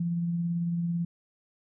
sine tone with tremolo, 170.8 Hz, F3, 38 cents flat, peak -25 dBFS, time 0-1.05 s, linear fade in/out 5 ms, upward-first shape sine, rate 18 Hz, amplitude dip 25%, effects none

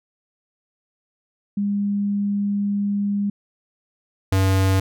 sine / square tone pair in turn, 202.5 / 95.57 Hz, G#3 / G2, -43 / -43 cents, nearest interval octave + minor second, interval 1300 cents, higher first, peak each -19 / -16 dBFS, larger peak second, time 1.57-3.3 / 4.32-4.8 s, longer first, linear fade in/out 5 ms, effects none

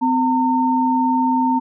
sine tone pair together, 256.1 / 910.9 Hz, C4 / A#5, -37 / -40 cents, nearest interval octave + minor seventh, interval 2197 cents, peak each -17 dBFS, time 0.01-1.6 s, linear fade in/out 20 ms, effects none

